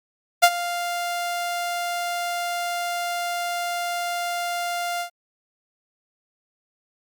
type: tone with ADSR envelope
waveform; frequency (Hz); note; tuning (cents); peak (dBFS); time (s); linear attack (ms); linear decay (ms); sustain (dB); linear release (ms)
sawtooth; 698.5; F5; 0; -5; 0.42-5.1; 18; 56; -16; 95
effects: Opus 48 kbps